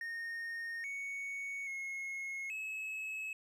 triangle tone with pitch steps, 1844 / 2225 / 2167 / 2581 Hz, A#6 / C#7 / C#7 / E7, -19 / +6 / -40 / -37 cents, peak -37 dBFS, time 0.01-3.33 s, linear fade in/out 2 ms, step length 830 ms, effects none

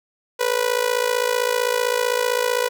sawtooth tone with amplitude modulation, 491.9 Hz, B4, 7 cents flat, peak -11 dBFS, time 0.39-2.69 s, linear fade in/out 20 ms, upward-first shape sine, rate 55.6 Hz, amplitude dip 85%, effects none

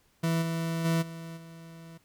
40% pulse tone with level steps, 164.81 Hz, E3, in tune, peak -24 / -28 / -23 / -38 / -44 dBFS, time 0.23-1.98 s, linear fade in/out 10 ms, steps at 0.41 / 0.84 / 1.01 / 1.36 s, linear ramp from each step 20 ms, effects pink hiss -67 dBFS RMS until 2.04 s

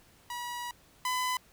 sawtooth tone pair in turn, 967 / 1006.4 Hz, B5 / B5, -37 / +32 cents, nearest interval minor second, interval 69 cents, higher second, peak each -32 / -25 dBFS, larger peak second, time 0.3-0.71 / 1.05-1.37 s, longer first, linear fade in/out 2 ms, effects pink hiss -61 dBFS RMS until 1.52 s

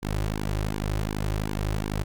sawtooth tone with flanger, 51.91 Hz, G#1, in tune, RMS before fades -28 dBFS, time 0.02-2.04 s, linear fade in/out 20 ms, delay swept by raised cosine 1.5 to 4.5 ms, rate 2.7 Hz, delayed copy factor -0.95, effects none

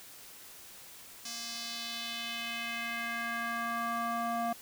square tone with band-pass filter sweep, 233.1 Hz, A#3, in tune, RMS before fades -36 dBFS, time 1.25-4.53 s, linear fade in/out 5 ms, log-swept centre 5800 to 820 Hz, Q 2.1, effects white hiss -51 dBFS RMS until 4.61 s

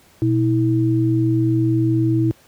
sine tone pair together, 121.25 / 323.7 Hz, B2 / E4, -31 / -31 cents, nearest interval octave + perfect fourth, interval 1700 cents, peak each -17 dBFS, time 0.22-2.31 s, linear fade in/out 0 ms, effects pink hiss -52 dBFS RMS until 2.47 s + high-pass 60 Hz 12 dB/octave

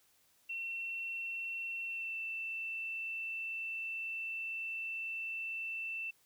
sine tone with pitch glide, 2711 to 2671 Hz, E7 to E7, +48 to +22 cents, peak -37 dBFS, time 0.49-6.11 s, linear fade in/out 10 ms, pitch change -26 cents, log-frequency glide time 1.86-2.16 s, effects white hiss -70 dBFS RMS until 6.25 s

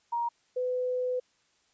sine tone pair in turn, 942 / 502.2 Hz, A#5 / B4, +18 / +29 cents, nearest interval major seventh, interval 1089 cents, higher first, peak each -27 dBFS, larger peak neither, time 0.12-0.29 / 0.56-1.2 s, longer second, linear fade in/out 10 ms, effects white hiss -69 dBFS RMS until 1.73 s + resampled to 16000 Hz

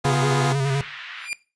15% pulse chord, F diminished, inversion second, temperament equal, 246.9 / 349.2 / 415.3 Hz, Cb4 / F4 / Ab4, 0 / 0 / 0 cents, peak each -20 dBFS, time 0.04-0.53 s, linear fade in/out 10 ms
square tone with vibrato, 137.2 Hz, C#3, 17 cents flat, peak -20 dBFS, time 0.05-0.81 s, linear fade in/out 0 ms, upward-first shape square, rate 10 Hz, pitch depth 40 cents each way
pink band-pass noise, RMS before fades -37 dBFS, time 0.63-1.3 s, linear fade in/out 50 ms, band 1400 to 3200 Hz, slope 24 dB/octave
40% pulse tone with exponential growth, 2400 Hz, D7, 37 cents sharp, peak -21 dBFS, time 1.16-1.33 s, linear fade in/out 0 ms, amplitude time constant 36 ms
effects noise-tail reverb RT60 0.3 s tail -18 dB re dry + resampled to 22050 Hz

